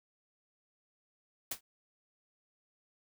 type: noise with exponential decay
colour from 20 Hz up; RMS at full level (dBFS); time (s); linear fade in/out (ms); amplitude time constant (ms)
white; -31; 1.51-1.61; 5; 20
effects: none